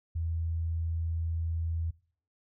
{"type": "tone", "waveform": "sine", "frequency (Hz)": 82.41, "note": "E2", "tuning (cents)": 0, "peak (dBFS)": -29, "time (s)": [0.15, 1.91], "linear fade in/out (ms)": 10, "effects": ["noise-tail reverb RT60 0.5 s tail -22 dB re dry"]}